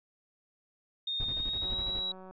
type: tone with pitch glide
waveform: sine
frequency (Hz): 3679 to 3880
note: A#7 to B7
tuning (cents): -24 to -31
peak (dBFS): -31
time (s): 1.07-2.12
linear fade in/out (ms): 5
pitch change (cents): +93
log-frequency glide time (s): 1.3-1.87
type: noise with tremolo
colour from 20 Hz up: brown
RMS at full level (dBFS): -39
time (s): 1.2-2.02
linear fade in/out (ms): 2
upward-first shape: square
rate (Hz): 12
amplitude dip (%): 65
type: click train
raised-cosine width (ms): 1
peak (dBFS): -36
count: 130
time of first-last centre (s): 1.62-2.31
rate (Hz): 187
effects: resampled to 11025 Hz